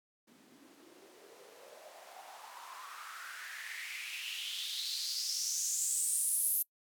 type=noise with band-pass filter sweep; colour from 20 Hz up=blue; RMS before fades=-39 dBFS; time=0.27-6.63 s; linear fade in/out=10 ms; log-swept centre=220 to 12000 Hz; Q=5; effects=noise-tail reverb RT60 0.1 s tail -26 dB re dry